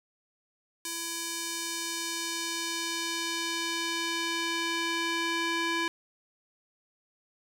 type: tone with band-pass filter sweep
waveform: square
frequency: 334.3 Hz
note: E4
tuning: 24 cents sharp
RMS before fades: -32 dBFS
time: 0.85-5.88 s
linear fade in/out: 2 ms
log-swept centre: 8500 to 2300 Hz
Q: 0.8
effects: none